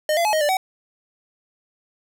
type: tone with pitch steps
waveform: square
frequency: 612 / 681 / 851 / 625 / 589 / 756 Hz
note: D#5 / F5 / G#5 / D#5 / D5 / F#5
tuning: -29 / -44 / +42 / +8 / +5 / +37 cents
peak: -18 dBFS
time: 0.09-0.57 s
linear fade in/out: 2 ms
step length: 80 ms
effects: none